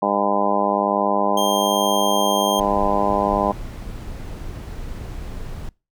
harmonic tone, 101.2 Hz, G#2, 44 cents flat, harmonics 2 / 3 / 4 / 5 / 6 / 7 / 8 / 9 / 10, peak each -26 / -28 / -28 / -28 / -23 / -27 / -23 / -27 / -24 dBFS, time 0.02-3.52 s, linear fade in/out 5 ms
sawtooth tone, 3196 Hz, G7, 33 cents sharp, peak -20 dBFS, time 1.37-2.6 s, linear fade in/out 5 ms
brown noise, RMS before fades -31 dBFS, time 2.59-5.69 s, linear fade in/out 2 ms
effects noise-tail reverb RT60 0.3 s tail -25 dB re dry

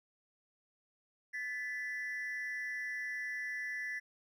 triangle ring-modulated tone, 1864.7 Hz, A#6, in tune, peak -31 dBFS, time 1.33-4 s, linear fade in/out 20 ms, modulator 125 Hz, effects tanh soft clip ceiling -31 dBFS

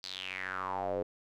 square tone with band-pass filter sweep, 46.89 Hz, F#1, 24 cents sharp, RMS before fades -37 dBFS, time 0.03-1.03 s, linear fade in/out 10 ms, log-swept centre 4700 to 460 Hz, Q 5.8, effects none

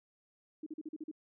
sine tone bursts, 311.1 Hz, D#4, in tune, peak -39 dBFS, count 7, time 0.63-1.114 s, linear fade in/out 5 ms, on 34 ms, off 41 ms, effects none

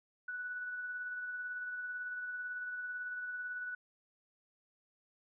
sine tone with tremolo, 1480 Hz, F#6, in tune, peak -37 dBFS, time 0.28-3.75 s, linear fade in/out 5 ms, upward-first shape sine, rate 18 Hz, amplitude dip 30%, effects none

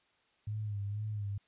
sine tone with vibrato, 103.83 Hz, G#2, in tune, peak -34 dBFS, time 0.47-1.38 s, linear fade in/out 5 ms, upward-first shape sine, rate 2.1 Hz, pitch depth 62 cents each way, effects white hiss -71 dBFS RMS until 1.47 s + resampled to 8000 Hz

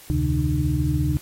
sine tone cluster, 73.1 / 87.2 / 131.2 / 151.1 / 302.7 Hz, D2 / F2 / C3 / D3 / D#4, -7 / -2 / +5 / +50 / -48 cents, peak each -24 / -31 / -24 / -25 / -26 dBFS, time 0.1-1.17 s, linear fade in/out 0 ms, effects white hiss -46 dBFS RMS until 1.21 s + AAC 48 kbps

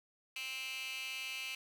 15% pulse tone with high-pass filter, 262.3 Hz, C4, 4 cents sharp, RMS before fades -42 dBFS, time 0.36-1.55 s, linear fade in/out 2 ms, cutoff 2600 Hz, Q 3.4, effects none

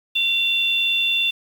sine tone pair together, 2745 / 3522 Hz, F7 / A7, -31 / +1 cents, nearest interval major third, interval 432 cents, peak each -20 dBFS, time 0.15-1.31 s, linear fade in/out 10 ms, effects 7-bit

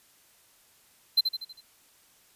triangle tone with echo, 4092 Hz, C8, 39 cents flat, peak -16 dBFS, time 1.17-1.21 s, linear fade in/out 10 ms, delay 80 ms, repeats 5, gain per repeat -6 dB, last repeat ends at 1.61 s, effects white hiss -61 dBFS RMS until 2.35 s + resampled to 32000 Hz

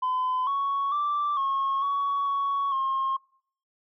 sine tone with pitch steps, 1017 / 1112 / 1171 / 1089 / 1122 / 1116 / 1071 Hz, C6 / C#6 / D6 / C#6 / C#6 / C#6 / C6, -50 / +5 / -5 / -31 / +21 / +11 / +40 cents, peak -22 dBFS, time 0.02-3.17 s, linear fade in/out 10 ms, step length 450 ms, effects noise-tail reverb RT60 0.6 s tail -25 dB re dry + tanh soft clip ceiling -21 dBFS

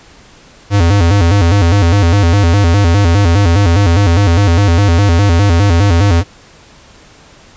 square tone with vibrato, 92.5 Hz, F#2, in tune, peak -7 dBFS, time 0.7-6.24 s, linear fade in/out 50 ms, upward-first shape square, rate 4.9 Hz, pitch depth 160 cents each way, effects pink hiss -41 dBFS RMS until 7.56 s + resampled to 16000 Hz

